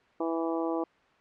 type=harmonic tone; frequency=164.81 Hz; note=E3; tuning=in tune; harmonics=2 / 3 / 4 / 5 / 6 / 7; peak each=-30 / -34 / -36 / -38 / -40 / -41 dBFS; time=0.2-0.84 s; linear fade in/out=5 ms; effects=white hiss -62 dBFS RMS until 1.2 s + low-pass 2000 Hz 12 dB/octave